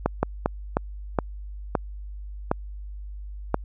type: slowing click train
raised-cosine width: 1 ms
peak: -6 dBFS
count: 8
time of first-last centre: 0.06-3.544 s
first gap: 170 ms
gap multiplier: 1.35
effects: added 50 Hz sine -34 dBFS peak until 3.64 s